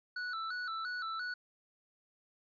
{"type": "tone with vibrato", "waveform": "square", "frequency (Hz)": 1396.9, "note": "F6", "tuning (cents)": 0, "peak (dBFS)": -37, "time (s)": [0.16, 1.34], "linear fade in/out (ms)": 5, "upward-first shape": "square", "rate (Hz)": 2.9, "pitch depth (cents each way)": 93, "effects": ["resampled to 11025 Hz"]}